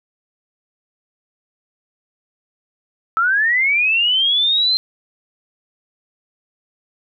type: linear sweep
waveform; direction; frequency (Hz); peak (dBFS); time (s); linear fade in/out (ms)
sine; up; 1297 to 4156; -13; 3.17-4.77; 0
effects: none